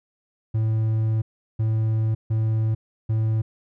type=tone bursts at uneven times; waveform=triangle; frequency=110.4 Hz; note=A2; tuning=6 cents sharp; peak=-17 dBFS; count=4; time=0.54-1.22 / 1.59-2.15 / 2.3-2.75 / 3.09-3.42 s; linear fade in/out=10 ms; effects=none